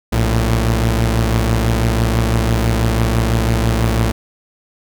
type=tone pair together; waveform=sawtooth; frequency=59.22 / 112.4 Hz; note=A#1 / A2; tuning=+28 / +37 cents; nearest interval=major seventh; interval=1109 cents; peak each=-12 dBFS; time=0.12-4.12 s; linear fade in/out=10 ms; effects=none